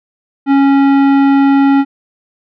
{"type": "tone with tanh clipping", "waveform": "sine", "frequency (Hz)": 276.2, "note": "C#4", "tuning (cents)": -6, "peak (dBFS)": -8, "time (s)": [0.46, 1.85], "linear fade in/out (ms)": 50, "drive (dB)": 15, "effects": []}